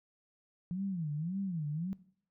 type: tone with vibrato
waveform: sine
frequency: 170.3 Hz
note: F3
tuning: 43 cents flat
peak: -33 dBFS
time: 0.71-1.93 s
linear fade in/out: 0 ms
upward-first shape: sine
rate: 1.8 Hz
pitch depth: 260 cents each way
effects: noise-tail reverb RT60 0.6 s tail -20 dB re dry